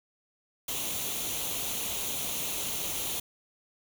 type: noise with comb filter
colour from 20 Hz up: white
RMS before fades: -33 dBFS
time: 0.68-3.2 s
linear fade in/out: 5 ms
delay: 0.3 ms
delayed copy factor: +0.6
effects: none